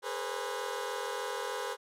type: tone cluster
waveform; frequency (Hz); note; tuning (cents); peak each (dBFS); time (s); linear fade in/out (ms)
20% pulse; 411.4 / 458.1 / 498.6 / 542; G#4 / A#4 / B4 / C#5; -16 / -30 / +16 / -39; -35 / -37 / -33 / -37; 0.02-1.77; 50
effects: low-pass 12000 Hz 12 dB/octave